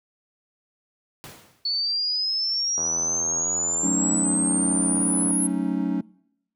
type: noise with exponential decay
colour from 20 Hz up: pink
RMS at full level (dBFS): -38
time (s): 1.24-1.8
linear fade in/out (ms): 0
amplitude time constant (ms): 120
type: exponential sweep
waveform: sine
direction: up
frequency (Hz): 4420 to 10690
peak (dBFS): -22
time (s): 1.65-5.47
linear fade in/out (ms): 5
type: click train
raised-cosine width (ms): 1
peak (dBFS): -21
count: 210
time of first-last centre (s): 2.78-5.307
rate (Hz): 82.7
type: chord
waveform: triangle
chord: D# half-diminished seventh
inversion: first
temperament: equal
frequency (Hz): 185 / 220 / 277.2 / 311.1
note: F#3 / A3 / C#4 / D#4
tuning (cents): 0 / 0 / 0 / 0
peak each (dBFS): -25 / -28 / -24 / -28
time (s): 3.83-6.01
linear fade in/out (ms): 5
effects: noise-tail reverb RT60 0.8 s tail -25 dB re dry + high-pass 100 Hz 12 dB/octave